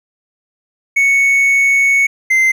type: tone pair in turn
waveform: triangle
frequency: 2217 / 2076 Hz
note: C#7 / C7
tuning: 0 / -14 cents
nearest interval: minor second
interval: 114 cents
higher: first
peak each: -7 dBFS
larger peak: neither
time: 0.96-2.07 / 2.3-2.52 s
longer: first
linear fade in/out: 10 ms
effects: none

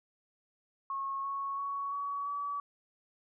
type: tone with pitch steps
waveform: sine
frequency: 1092 / 1104.7 / 1117.5 / 1130.5 / 1143.6 Hz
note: C#6 / C#6 / C#6 / C#6 / D6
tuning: -26 / -6 / +14 / +34 / -46 cents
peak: -33 dBFS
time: 0.9-2.6 s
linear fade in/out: 2 ms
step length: 340 ms
effects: none

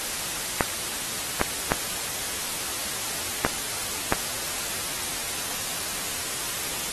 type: clicks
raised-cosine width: 0.5 ms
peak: -4 dBFS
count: 5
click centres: 0.608 / 1.414 / 1.719 / 3.449 / 4.124 s
effects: white hiss -30 dBFS RMS until 6.92 s + AAC 32 kbps

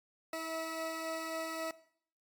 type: tone pair together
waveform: 20% pulse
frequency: 322.6 / 648.9 Hz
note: E4 / E5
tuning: -37 / -27 cents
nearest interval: octave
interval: 1210 cents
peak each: -36 / -34 dBFS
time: 0.33-1.71 s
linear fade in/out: 2 ms
effects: noise-tail reverb RT60 0.6 s tail -18 dB re dry + MP3 96 kbps

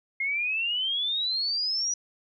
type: exponential sweep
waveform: sine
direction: up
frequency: 2126 to 5880 Hz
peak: -25 dBFS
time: 0.2-1.94 s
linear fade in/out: 5 ms
effects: none

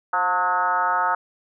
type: tone with frequency modulation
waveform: sine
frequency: 1088 Hz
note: C#6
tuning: 33 cents flat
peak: -18 dBFS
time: 0.13-1.15 s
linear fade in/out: 5 ms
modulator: 187 Hz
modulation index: 2
effects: none

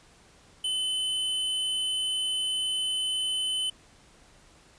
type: tone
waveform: square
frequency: 3034 Hz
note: F#7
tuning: 43 cents sharp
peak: -27 dBFS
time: 0.64-3.7 s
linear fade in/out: 5 ms
effects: pink hiss -57 dBFS RMS until 4.78 s + resampled to 22050 Hz

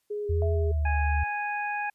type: tone with vibrato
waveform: sine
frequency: 412.6 Hz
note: G#4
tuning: 11 cents flat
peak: -29 dBFS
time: 0.1-0.72 s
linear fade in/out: 10 ms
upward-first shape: square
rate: 3.3 Hz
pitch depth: 14 cents each way
type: tone with pitch glide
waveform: sine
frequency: 83 to 73.1 Hz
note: E2 to D2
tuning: +12 to -7 cents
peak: -23 dBFS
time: 0.29-1.24 s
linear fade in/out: 10 ms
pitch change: -219 cents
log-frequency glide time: 0.53-0.86 s
type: tone with exponential decay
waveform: sine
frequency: 659.3 Hz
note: E5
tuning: in tune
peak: -30 dBFS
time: 0.42-1.48 s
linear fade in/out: 1 ms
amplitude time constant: 230 ms
type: harmonic tone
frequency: 828 Hz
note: G#5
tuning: 5 cents flat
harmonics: 1 / 2 / 3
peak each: -30 / -33 / -35 dBFS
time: 0.85-1.9 s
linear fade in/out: 5 ms
effects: white hiss -75 dBFS RMS until 1.94 s + resampled to 32000 Hz

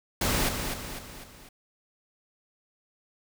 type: noise with echo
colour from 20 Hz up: pink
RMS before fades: -26 dBFS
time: 0.21-0.49 s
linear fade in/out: 5 ms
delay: 250 ms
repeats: 4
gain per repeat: -6 dB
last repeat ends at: 1.49 s
effects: none

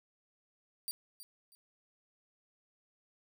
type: tone with echo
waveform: 10% pulse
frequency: 4699 Hz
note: D8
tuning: in tune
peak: -29 dBFS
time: 0.88-0.91 s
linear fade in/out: 0 ms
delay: 320 ms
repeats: 2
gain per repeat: -12 dB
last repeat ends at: 1.55 s
effects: none

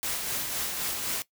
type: noise with tremolo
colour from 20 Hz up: white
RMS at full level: -30 dBFS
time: 0.03-1.22 s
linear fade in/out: 0 ms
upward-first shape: sine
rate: 3.9 Hz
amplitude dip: 35%
effects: noise-tail reverb RT60 0.1 s tail -18 dB re dry

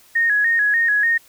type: tone with vibrato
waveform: sine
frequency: 1760 Hz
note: A6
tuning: in tune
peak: -14 dBFS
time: 0.15-1.18 s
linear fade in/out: 10 ms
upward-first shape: square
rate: 3.4 Hz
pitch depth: 85 cents each way
effects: white hiss -51 dBFS RMS until 1.28 s

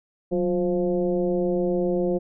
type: tone with frequency modulation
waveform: sine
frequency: 355.7 Hz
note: F4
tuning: 32 cents sharp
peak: -20 dBFS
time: 0.31-2.19 s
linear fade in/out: 20 ms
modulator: 171 Hz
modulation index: 1.2
effects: none

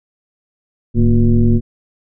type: tone with frequency modulation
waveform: sine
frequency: 105.3 Hz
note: G#2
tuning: 24 cents sharp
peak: -8 dBFS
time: 0.94-1.61 s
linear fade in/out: 50 ms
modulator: 127 Hz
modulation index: 1.4
effects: none

